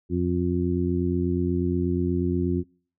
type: harmonic tone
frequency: 88.3 Hz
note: F2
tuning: 20 cents sharp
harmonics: 1 / 2 / 3 / 4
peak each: -27 / -27 / -27 / -27 dBFS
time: 0.09-2.64 s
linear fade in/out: 50 ms
effects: noise-tail reverb RT60 0.5 s tail -26 dB re dry